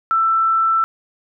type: tone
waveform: sine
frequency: 1331 Hz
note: E6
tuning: 16 cents sharp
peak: -13 dBFS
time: 0.11-0.84 s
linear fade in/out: 0 ms
effects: none